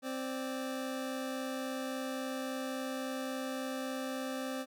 25% pulse tone pair together, 261.6 / 586.8 Hz, C4 / D5, 0 / -2 cents, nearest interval octave + major second, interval 1398 cents, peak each -33 / -39 dBFS, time 0.02-4.66 s, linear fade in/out 50 ms, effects none

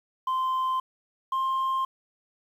sine tone pair in turn, 1039 / 1057.2 Hz, C6 / C6, -12 / +18 cents, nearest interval unison, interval 30 cents, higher second, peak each -21 dBFS, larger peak neither, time 0.27-0.8 / 1.32-1.85 s, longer neither, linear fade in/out 5 ms, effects tanh soft clip ceiling -23 dBFS + 9-bit

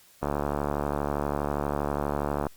click train, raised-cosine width 1 ms, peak -13 dBFS, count 163, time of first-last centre 0.23-2.468 s, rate 72.4 Hz, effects white hiss -57 dBFS RMS until 2.56 s + Opus 48 kbps

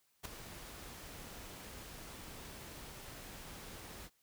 pink noise with ADSR envelope, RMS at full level -40 dBFS, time 0.23-4.1 s, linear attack 24 ms, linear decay 4 ms, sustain -10 dB, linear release 52 ms, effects white hiss -75 dBFS RMS until 4.22 s

